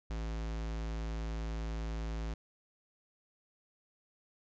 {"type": "tone", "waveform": "square", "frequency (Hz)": 55, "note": "A1", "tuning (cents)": 0, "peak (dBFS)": -36, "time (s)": [0.1, 2.34], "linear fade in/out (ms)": 5, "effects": ["resampled to 16000 Hz"]}